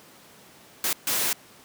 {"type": "noise bursts at uneven times", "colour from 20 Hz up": "white", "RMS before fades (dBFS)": -25, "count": 2, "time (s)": [[0.84, 0.93], [1.07, 1.33]], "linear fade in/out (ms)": 2, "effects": ["pink hiss -51 dBFS RMS until 1.64 s", "high-pass 150 Hz 12 dB/octave"]}